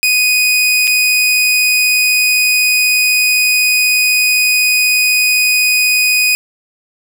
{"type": "tone with dropouts", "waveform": "sawtooth", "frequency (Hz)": 2489, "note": "D#7", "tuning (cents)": 0, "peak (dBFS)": -6, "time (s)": [0.03, 6.35], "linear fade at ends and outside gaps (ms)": 0, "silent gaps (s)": [0.872, 0.876], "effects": []}